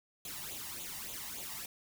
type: noise with flanger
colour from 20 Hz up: white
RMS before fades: -43 dBFS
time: 0.25-1.66 s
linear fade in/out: 2 ms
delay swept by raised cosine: 0.28 to 1.08 ms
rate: 3.5 Hz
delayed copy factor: +0.7
effects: none